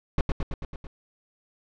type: noise with echo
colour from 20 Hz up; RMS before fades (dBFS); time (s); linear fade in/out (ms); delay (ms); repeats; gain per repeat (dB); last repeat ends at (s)
brown; -21; 0.18-0.21; 2; 110; 6; -3; 0.87
effects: low-pass 4000 Hz 12 dB/octave